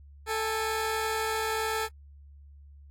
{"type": "tone pair together", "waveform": "15% pulse", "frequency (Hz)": [440, 818.9], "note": ["A4", "G#5"], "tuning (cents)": [0, -25], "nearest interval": "major seventh", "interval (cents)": 1075, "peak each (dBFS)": [-22, -30], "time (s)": [0.26, 1.89], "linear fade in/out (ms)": 50, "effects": ["added 71 Hz sine -48 dBFS peak until 2.9 s", "AAC 48 kbps"]}